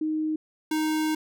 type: tone pair in turn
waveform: sine / square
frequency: 311.1 / 311.1 Hz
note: D#4 / D#4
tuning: 0 / 0 cents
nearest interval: unison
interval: 0 cents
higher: neither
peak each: -24 dBFS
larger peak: neither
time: 0.01-0.36 / 0.71-1.15 s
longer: second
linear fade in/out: 5 ms
effects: none